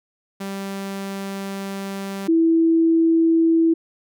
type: tone pair in turn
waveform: sawtooth / sine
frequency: 196 / 328.3 Hz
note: G3 / E4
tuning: 0 / -7 cents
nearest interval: major sixth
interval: 893 cents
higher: second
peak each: -23 / -13 dBFS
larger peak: second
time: 0.4-2.28 / 2.28-3.74 s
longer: first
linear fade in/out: 10 ms
effects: none